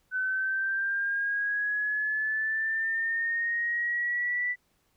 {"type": "linear sweep", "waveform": "sine", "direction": "up", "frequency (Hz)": [1508, 1975.5], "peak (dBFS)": -26, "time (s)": [0.11, 4.56], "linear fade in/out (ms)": 50, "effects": ["pink hiss -71 dBFS RMS until 4.96 s"]}